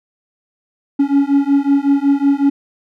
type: beating tone pair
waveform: triangle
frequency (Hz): 277.5 / 282.9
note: C#4 / C#4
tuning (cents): +2 / +35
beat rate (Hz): 5.4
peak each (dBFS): -12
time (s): 0.99-2.5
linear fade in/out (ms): 10
effects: none